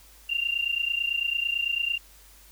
sine tone pair together, 2765 / 2794 Hz, F7 / F7, -18 / 0 cents, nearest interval unison, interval 18 cents, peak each -28 / -27 dBFS, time 0.29-1.98 s, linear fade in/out 10 ms, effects added 50 Hz sine -54 dBFS peak until 2.51 s + white hiss -54 dBFS RMS until 2.51 s

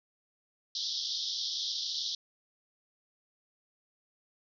pink band-pass noise, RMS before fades -35 dBFS, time 0.75-2.15 s, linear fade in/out 2 ms, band 3300 to 5700 Hz, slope 96 dB/octave, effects none

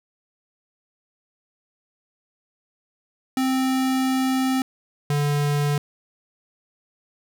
square tone pair in turn, 261.6 / 145.47 Hz, C4 / D3, 0 / -16 cents, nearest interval minor seventh, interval 1016 cents, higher first, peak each -20 dBFS, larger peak neither, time 3.37-4.62 / 5.1-5.78 s, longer first, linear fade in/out 2 ms, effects none

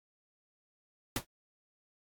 pink noise with exponential decay, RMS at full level -28 dBFS, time 1.16-1.25 s, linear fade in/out 2 ms, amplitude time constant 19 ms, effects AAC 64 kbps

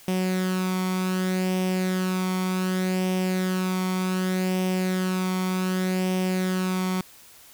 sawtooth tone with flanger, 185.3 Hz, F#3, 3 cents sharp, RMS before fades -25 dBFS, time 0.08-7.01 s, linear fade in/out 2 ms, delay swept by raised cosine 0.35 to 0.9 ms, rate 0.66 Hz, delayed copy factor +0.5, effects white hiss -50 dBFS RMS until 7.53 s

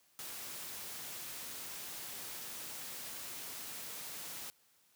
white noise, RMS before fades -45 dBFS, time 0.19-4.5 s, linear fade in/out 0 ms, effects white hiss -70 dBFS RMS until 4.95 s + high-pass 80 Hz 12 dB/octave

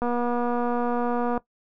click train, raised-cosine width 1 ms, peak -14 dBFS, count 328, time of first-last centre 0.02-1.377 s, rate 241 Hz, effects noise-tail reverb RT60 0.1 s tail -18 dB re dry

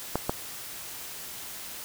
clicks, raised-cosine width 1 ms, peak -11 dBFS, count 2, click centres 0.156 / 0.295 s, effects white hiss -40 dBFS RMS until 1.84 s

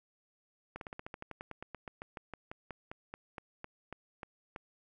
slowing click train, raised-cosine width 0.5 ms, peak -27 dBFS, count 26, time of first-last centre 0.76-4.562 s, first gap 52 ms, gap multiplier 1.08, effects none

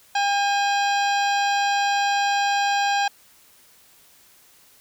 harmonic tone with a mistuned harmonic, 805 Hz, G5, 46 cents sharp, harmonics 1 / 2 / 3 / 4 / 5 / 6 / 7 / 9, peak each -20 / -26 / -30 / -32 / -34 / -36 / -37 / -39 dBFS, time 0.15-3.08 s, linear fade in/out 5 ms, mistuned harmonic 3, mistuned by +63 cents, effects white hiss -54 dBFS RMS until 4.8 s

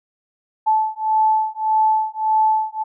sine beating tone pair, 870 / 871.7 Hz, A5 / A5, -20 / -16 cents, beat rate 1.7 Hz, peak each -18 dBFS, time 0.66-2.84 s, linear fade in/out 20 ms, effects none

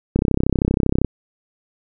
click train, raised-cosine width 3 ms, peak -3 dBFS, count 30, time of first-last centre 0.16-1.047 s, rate 32.7 Hz, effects none

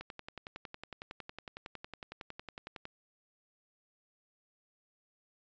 click train, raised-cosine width 0.3 ms, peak -27 dBFS, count 32, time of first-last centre 0.01-2.854 s, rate 10.9 Hz, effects resampled to 16000 Hz

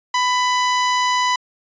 sawtooth tone, 996 Hz, B5, 14 cents sharp, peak -12 dBFS, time 0.14-1.36 s, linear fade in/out 5 ms, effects resampled to 16000 Hz

